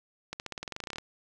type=accelerating click train; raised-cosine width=0.2 ms; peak=-19 dBFS; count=16; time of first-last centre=0.33-0.984 s; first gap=69 ms; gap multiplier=0.93; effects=none